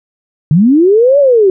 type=linear two-way sweep; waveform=sine; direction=up then down; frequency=138.59 to 583 to 365.4 Hz; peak=-4 dBFS; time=0.51-1.5 s; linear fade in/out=2 ms; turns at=1.19 s; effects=none